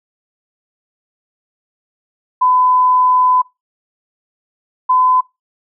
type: tone pair in turn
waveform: sine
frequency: 1007 / 1014 Hz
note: B5 / B5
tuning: +33 / +45 cents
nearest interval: unison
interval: 12 cents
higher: second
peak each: -9 dBFS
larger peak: neither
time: 2.41-3.42 / 4.89-5.21 s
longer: first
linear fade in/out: 10 ms
effects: noise-tail reverb RT60 0.2 s tail -21 dB re dry